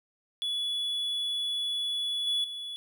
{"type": "tone with level steps", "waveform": "triangle", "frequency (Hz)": 3411, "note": "G#7", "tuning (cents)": 46, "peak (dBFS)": [-27, -24, -34], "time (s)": [0.42, 2.76], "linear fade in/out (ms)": 0, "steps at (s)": [2.27, 2.44], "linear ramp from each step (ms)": 2, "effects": []}